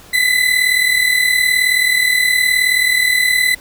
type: tone pair together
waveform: 35% pulse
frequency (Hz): 1986 / 2025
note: B6 / B6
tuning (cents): +9 / +43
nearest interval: unison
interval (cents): 34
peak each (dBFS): -13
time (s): 0.13-3.55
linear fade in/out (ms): 10
effects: pink hiss -41 dBFS RMS until 3.6 s